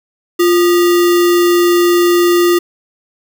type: tone with sample-and-hold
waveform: sine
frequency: 349.2 Hz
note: F4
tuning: in tune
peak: -7 dBFS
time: 0.39-2.59 s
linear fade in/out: 10 ms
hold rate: 1575 Hz
effects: none